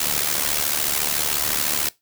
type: noise with amplitude modulation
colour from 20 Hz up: white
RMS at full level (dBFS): -19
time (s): 0-1.89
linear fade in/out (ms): 5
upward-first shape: sine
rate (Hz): 73.9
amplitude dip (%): 75
effects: noise-tail reverb RT60 0.2 s tail -21 dB re dry